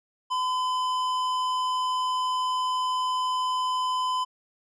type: tone with tanh clipping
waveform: triangle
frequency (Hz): 1014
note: B5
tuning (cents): +45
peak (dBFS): -26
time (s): 0.3-4.25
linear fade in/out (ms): 20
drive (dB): 17
effects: none